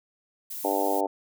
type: noise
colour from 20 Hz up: violet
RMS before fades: -36 dBFS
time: 0.5-1.01 s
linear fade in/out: 10 ms
type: harmonic tone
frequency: 98.2 Hz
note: G2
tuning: 4 cents sharp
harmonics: 3 / 4 / 5 / 6 / 7 / 8 / 9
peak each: -31 / -31 / -31 / -31 / -31 / -31 / -31 dBFS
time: 0.64-1.07 s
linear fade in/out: 10 ms
effects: none

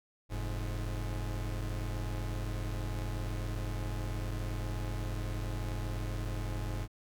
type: tone pair together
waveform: 45% pulse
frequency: 44.11 / 104.9 Hz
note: F1 / G#2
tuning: +18 / +18 cents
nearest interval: octave + minor third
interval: 1500 cents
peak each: -36 / -37 dBFS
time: 0.29-6.88 s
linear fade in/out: 50 ms
effects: none

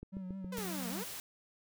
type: click train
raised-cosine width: 3 ms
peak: -32 dBFS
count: 5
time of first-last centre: 0.03-0.584 s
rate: 7.22 Hz
type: tone with vibrato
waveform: triangle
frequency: 188.2 Hz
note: F#3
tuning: 30 cents sharp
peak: -38 dBFS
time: 0.12-1.04 s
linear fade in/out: 20 ms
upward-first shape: sine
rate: 5 Hz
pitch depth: 50 cents each way
type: exponential two-way sweep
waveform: sawtooth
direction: down then up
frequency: 523.3 to 220 to 523.3 Hz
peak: -37 dBFS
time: 0.52-1.04 s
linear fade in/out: 5 ms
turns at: 0.89 s
type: noise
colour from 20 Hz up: white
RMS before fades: -44 dBFS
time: 0.57-1.2 s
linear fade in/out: 0 ms
effects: none

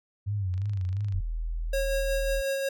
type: tone with vibrato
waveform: sine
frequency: 97 Hz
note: G2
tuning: 18 cents flat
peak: -26 dBFS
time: 0.26-1.21 s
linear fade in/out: 20 ms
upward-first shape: sine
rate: 2.9 Hz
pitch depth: 120 cents each way
type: click train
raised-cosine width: 0.2 ms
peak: -34 dBFS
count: 16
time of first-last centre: 0.54-1.124 s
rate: 25.7 Hz
type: tone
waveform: sine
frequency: 40.85 Hz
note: E1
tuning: 15 cents flat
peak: -28 dBFS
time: 1.13-2.42 s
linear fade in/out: 20 ms
type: tone with tremolo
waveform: square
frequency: 545 Hz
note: C#5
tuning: 29 cents flat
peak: -26 dBFS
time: 1.73-2.69 s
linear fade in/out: 5 ms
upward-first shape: sine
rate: 5.5 Hz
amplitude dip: 30%
effects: none

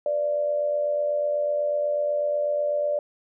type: tone with amplitude modulation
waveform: sine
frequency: 587.3 Hz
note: D5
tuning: in tune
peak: -19 dBFS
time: 0.06-2.99 s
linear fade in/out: 2 ms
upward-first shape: sine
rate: 88.1 Hz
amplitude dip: 55%
effects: none

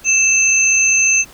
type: tone pair together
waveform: sine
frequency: 2637 / 6272 Hz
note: E7 / G8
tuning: 0 / 0 cents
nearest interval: octave + minor third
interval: 1500 cents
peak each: -13 dBFS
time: 0.04-1.25 s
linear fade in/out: 50 ms
effects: pink hiss -42 dBFS RMS until 1.33 s

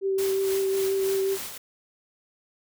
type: tone with vibrato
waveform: sine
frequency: 387.3 Hz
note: G4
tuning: 21 cents flat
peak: -22 dBFS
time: 0.01-1.38 s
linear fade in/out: 50 ms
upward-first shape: triangle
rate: 5.6 Hz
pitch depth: 15 cents each way
type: noise with tremolo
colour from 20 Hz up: white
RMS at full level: -34 dBFS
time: 0.18-1.58 s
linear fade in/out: 5 ms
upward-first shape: sine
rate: 3.5 Hz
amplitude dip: 50%
effects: none

